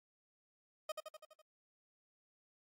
30% pulse tone with echo, 622.3 Hz, D#5, in tune, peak -35 dBFS, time 0.89-0.92 s, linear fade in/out 5 ms, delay 83 ms, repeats 6, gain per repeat -4 dB, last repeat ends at 1.418 s, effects AAC 64 kbps

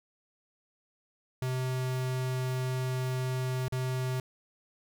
square tone with dropouts, 128.7 Hz, C3, 28 cents flat, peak -30 dBFS, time 1.42-4.2 s, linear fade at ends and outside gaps 2 ms, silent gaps 3.682-3.723 s, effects none

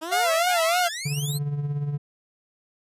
15% pulse exponential sweep, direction up, 307.3 to 4335 Hz, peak -24 dBFS, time 0.01-1.39 s, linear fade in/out 20 ms
sawtooth tone with vibrato, 686 Hz, F5, 31 cents flat, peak -16 dBFS, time 0.11-0.89 s, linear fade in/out 20 ms, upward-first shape sine, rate 3.3 Hz, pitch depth 100 cents each way
blue noise with exponential decay, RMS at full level -33 dBFS, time 0.49-0.63 s, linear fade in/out 1 ms, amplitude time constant 30 ms
triangle tone with tremolo, 144.7 Hz, D3, 25 cents flat, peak -20 dBFS, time 1.05-1.98 s, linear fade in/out 10 ms, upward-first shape triangle, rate 17 Hz, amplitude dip 60%
effects resampled to 32000 Hz

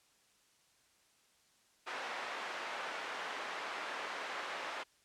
white band-pass noise, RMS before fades -42 dBFS, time 1.86-4.84 s, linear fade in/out 20 ms, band 510 to 1800 Hz, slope 12 dB/octave, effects white hiss -70 dBFS RMS until 5.04 s + low-pass 9000 Hz 12 dB/octave

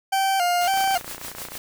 40% pulse tone with vibrato, 740 Hz, F#5, in tune, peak -18 dBFS, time 0.12-0.98 s, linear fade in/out 10 ms, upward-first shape square, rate 1.8 Hz, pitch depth 81 cents each way
white noise with tremolo, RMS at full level -33 dBFS, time 0.61-1.58 s, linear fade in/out 2 ms, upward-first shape triangle, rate 6.5 Hz, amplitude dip 80%
click train, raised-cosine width 0.5 ms, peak -21 dBFS, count 25, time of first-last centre 0.74-1.554 s, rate 29.5 Hz
effects none

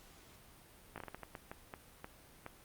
slowing click train, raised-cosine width 0.5 ms, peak -29 dBFS, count 12, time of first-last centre 0.96-2.464 s, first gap 18 ms, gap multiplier 1.37, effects pink hiss -60 dBFS RMS until 2.64 s + Opus 48 kbps

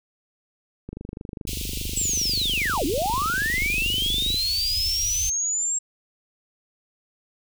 click train, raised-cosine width 3 ms, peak -21 dBFS, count 87, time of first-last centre 0.89-4.344 s, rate 24.9 Hz
pink band-stop noise, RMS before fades -31 dBFS, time 1.47-5.3 s, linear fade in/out 5 ms, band 100 to 2600 Hz, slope 48 dB/octave
sine linear two-way sweep, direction down then up, 7860 to 252.2 to 7590 Hz, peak -22 dBFS, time 1.96-5.79 s, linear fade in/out 10 ms, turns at 2.85 s
effects none

